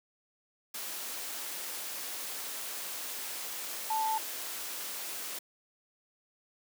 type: tone in noise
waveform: sine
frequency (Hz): 880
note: A5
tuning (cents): 0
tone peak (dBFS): -28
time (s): 3.9-4.18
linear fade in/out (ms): 5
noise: white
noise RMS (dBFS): -39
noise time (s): 0.74-5.39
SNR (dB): +8
effects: high-pass 300 Hz 12 dB/octave